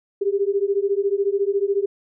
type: beating tone pair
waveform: sine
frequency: 392 / 406 Hz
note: G4 / G#4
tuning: 0 / -39 cents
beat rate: 14 Hz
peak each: -21 dBFS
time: 0.21-1.86 s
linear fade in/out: 10 ms
effects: none